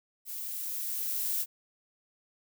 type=noise with level ramp; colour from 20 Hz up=violet; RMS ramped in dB=-39 to -30 dBFS; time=0.25-1.46 s; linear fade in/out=50 ms; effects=none